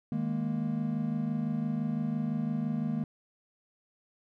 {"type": "chord", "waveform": "triangle", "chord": "D# suspended fourth", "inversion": "none", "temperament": "just", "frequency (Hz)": [155.56, 207.4, 233.3], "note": ["D#3", "G#3", "A#3"], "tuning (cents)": [0, -2, 2], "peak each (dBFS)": [-32, -32, -30], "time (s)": [0.12, 3.04], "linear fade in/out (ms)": 2, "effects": []}